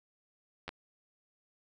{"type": "clicks", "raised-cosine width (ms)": 0.3, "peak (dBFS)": -23, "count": 2, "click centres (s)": [0.68, 0.691], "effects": []}